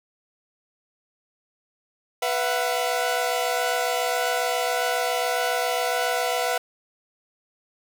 sawtooth chord, B suspended fourth, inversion none, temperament equal with one note detuned, 493.9 / 672.7 / 740 Hz, B4 / E5 / F#5, 0 / +35 / 0 cents, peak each -23 dBFS, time 2.22-6.58 s, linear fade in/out 5 ms, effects none

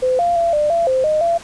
sine tone with pitch steps, 511 / 694 / 678 / 597 / 677 / 521 / 616 / 679 Hz, C5 / F5 / E5 / D5 / E5 / C5 / D#5 / F5, -41 / -11 / +49 / +28 / +46 / -7 / -17 / -49 cents, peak -13 dBFS, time 0.02-1.38 s, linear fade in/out 10 ms, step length 170 ms, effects pink hiss -38 dBFS RMS until 1.43 s + resampled to 22050 Hz

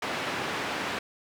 white band-pass noise, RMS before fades -32 dBFS, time 0.02-0.99 s, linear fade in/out 5 ms, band 130 to 2100 Hz, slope 12 dB/octave, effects none

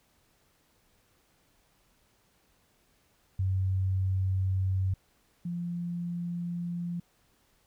sine tone pair in turn, 94.6 / 173.3 Hz, F#2 / F3, +39 / -13 cents, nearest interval minor seventh, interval 1048 cents, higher second, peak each -25 / -31 dBFS, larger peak first, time 3.39-4.94 / 5.45-7 s, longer neither, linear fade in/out 5 ms, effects pink hiss -68 dBFS RMS until 7.66 s

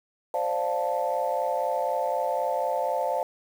sine chord, D minor seventh, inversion third, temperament equal, 523.3 / 587.3 / 698.5 / 880 Hz, C5 / D5 / F5 / A5, 0 / 0 / 0 / 0 cents, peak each -29 dBFS, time 0.34-3.23 s, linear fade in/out 2 ms, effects tanh soft clip ceiling -15 dBFS + 8-bit

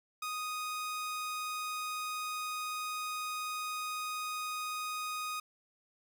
sawtooth tone, 1244.5 Hz, D#6, in tune, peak -32 dBFS, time 0.22-5.4 s, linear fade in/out 5 ms, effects none

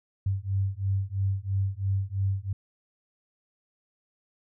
sine beating tone pair, 96 / 99 Hz, G2 / G2, -36 / +18 cents, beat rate 3 Hz, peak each -28 dBFS, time 0.26-2.53 s, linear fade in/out 5 ms, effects none

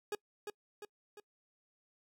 40% pulse tone with echo, 415.3 Hz, G#4, in tune, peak -34 dBFS, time 0.12-0.15 s, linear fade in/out 2 ms, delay 350 ms, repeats 3, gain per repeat -5 dB, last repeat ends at 1.2 s, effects noise-tail reverb RT60 0.1 s tail -25 dB re dry

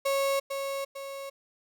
35% pulse tone with echo, 550 Hz, C#5, 14 cents flat, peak -23 dBFS, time 0.05-0.4 s, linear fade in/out 10 ms, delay 450 ms, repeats 2, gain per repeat -6 dB, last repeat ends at 1.3 s, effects none

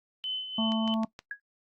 sine tone with tremolo, 3037 Hz, F#7, 44 cents sharp, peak -29 dBFS, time 0.24-0.94 s, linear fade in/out 0 ms, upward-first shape sine, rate 3.1 Hz, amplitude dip 60%
harmonic tone, 221.9 Hz, A3, 15 cents sharp, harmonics 1 / 3 / 4 / 5, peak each -26 / -36 / -38 / -40 dBFS, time 0.58-1.05 s, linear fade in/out 5 ms
click train, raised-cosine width 0.2 ms, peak -24 dBFS, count 4, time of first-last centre 0.72-1.191 s, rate 6.37 Hz
sine tone with exponential decay, 1661.2 Hz, G#6, in tune, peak -29 dBFS, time 1.31-1.4 s, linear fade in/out 2 ms, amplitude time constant 19 ms
effects noise-tail reverb RT60 0.1 s tail -19 dB re dry + Opus 48 kbps

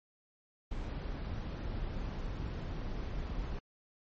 brown noise, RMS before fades -38 dBFS, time 0.71-3.59 s, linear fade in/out 5 ms, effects low-pass 5000 Hz 12 dB/octave + MP3 32 kbps

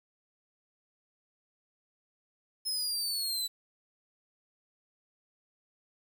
sawtooth linear sweep, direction down, 5180 to 3951 Hz, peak -28 dBFS, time 2.65-3.48 s, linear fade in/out 20 ms, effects 10-bit

